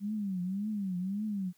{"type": "tone with vibrato", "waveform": "sine", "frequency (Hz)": 196, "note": "G3", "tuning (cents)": 0, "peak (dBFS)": -31, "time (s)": [0, 1.53], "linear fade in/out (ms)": 50, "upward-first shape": "triangle", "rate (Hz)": 1.8, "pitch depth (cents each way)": 190, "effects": ["white hiss -69 dBFS RMS until 1.57 s"]}